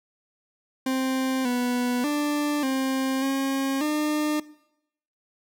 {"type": "tone with pitch steps", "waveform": "40% pulse", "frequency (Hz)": [262.1, 246.2, 294.4, 264.9, 270.7, 301.8], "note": ["C4", "B3", "D4", "C4", "C#4", "D4"], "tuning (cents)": [3, -5, 4, 22, -41, 47], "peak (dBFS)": -22, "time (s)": [0.86, 4.4], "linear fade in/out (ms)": 5, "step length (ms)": 590, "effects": ["noise-tail reverb RT60 0.8 s tail -20 dB re dry"]}